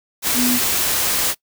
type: tone in noise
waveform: sine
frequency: 246.9 Hz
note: B3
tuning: in tune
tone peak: -17 dBFS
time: 0.34-0.6 s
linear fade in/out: 50 ms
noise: white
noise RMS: -19 dBFS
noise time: 0.22-1.35 s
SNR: -1 dB
effects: noise-tail reverb RT60 0.1 s tail -22 dB re dry